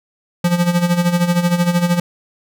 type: tone with tremolo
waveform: square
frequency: 174.61 Hz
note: F3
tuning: in tune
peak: -11 dBFS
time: 0.44-2 s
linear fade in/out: 5 ms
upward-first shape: sine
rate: 13 Hz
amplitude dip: 70%
effects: none